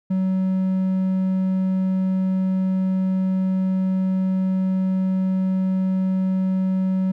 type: tone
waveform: triangle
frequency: 188.1 Hz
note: F#3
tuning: 29 cents sharp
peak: -16 dBFS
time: 0.1-7.12 s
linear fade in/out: 10 ms
effects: none